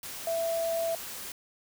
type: tone in noise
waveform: sine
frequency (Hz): 664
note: E5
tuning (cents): +12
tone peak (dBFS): -27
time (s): 0.27-0.95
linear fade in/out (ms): 2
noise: white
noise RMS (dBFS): -40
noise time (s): 0.03-1.32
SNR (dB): +10
effects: none